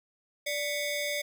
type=ring-modulated tone; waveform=sawtooth; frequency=1404 Hz; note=F6; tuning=9 cents sharp; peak=-23 dBFS; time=0.46-1.22 s; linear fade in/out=10 ms; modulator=818 Hz; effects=none